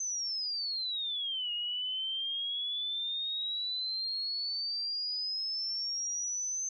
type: exponential two-way sweep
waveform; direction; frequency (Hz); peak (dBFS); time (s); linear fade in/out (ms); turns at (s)
sine; down then up; 6250 to 2859 to 6250; -32; 0-6.69; 5; 1.52
effects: none